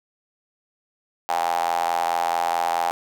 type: tone with high-pass filter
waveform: square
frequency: 42.31 Hz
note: E1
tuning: 46 cents sharp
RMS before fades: -23 dBFS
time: 1.29-2.91 s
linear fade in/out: 0 ms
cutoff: 790 Hz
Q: 8.4
effects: none